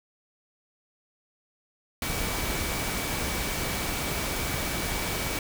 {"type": "tone in noise", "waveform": "sine", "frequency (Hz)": 2283, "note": "D7", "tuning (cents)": -50, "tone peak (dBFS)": -39, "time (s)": [2.02, 5.39], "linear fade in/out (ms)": 2, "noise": "pink", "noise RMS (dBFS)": -30, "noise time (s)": [2.02, 5.39], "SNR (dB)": -12, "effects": []}